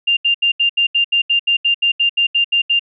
sine tone bursts, 2794 Hz, F7, in tune, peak -11 dBFS, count 16, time 0.07-2.795 s, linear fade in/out 10 ms, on 100 ms, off 75 ms, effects none

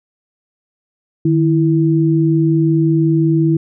sine tone pair together, 153.8 / 328.2 Hz, D#3 / E4, -20 / -8 cents, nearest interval octave + minor second, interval 1312 cents, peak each -13 dBFS, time 1.25-3.57 s, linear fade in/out 5 ms, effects none

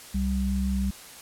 sine tone pair together, 65.7 / 194.17 Hz, C2 / G3, +8 / -16 cents, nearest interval octave + perfect fifth, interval 1876 cents, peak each -26 dBFS, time 0.14-0.91 s, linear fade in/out 10 ms, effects white hiss -45 dBFS RMS until 1.21 s + low-pass 12000 Hz 12 dB/octave

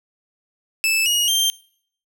sawtooth tone with pitch steps, 2628 / 2882 / 3162 Hz, E7 / F#7 / G7, -6 / -46 / +14 cents, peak -13 dBFS, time 0.84-1.5 s, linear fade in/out 0 ms, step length 220 ms, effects noise-tail reverb RT60 0.6 s tail -24 dB re dry

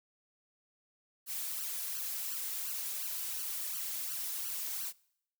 blue noise with flanger, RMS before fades -38 dBFS, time 1.26-4.93 s, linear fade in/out 50 ms, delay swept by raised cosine 0.67 to 3.07 ms, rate 2.8 Hz, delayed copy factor +0.85, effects noise-tail reverb RT60 0.7 s tail -23 dB re dry

